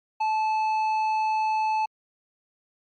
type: tone with tanh clipping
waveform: sine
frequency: 870 Hz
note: A5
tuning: 20 cents flat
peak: -23 dBFS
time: 0.2-1.86 s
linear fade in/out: 10 ms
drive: 8 dB
effects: MP3 48 kbps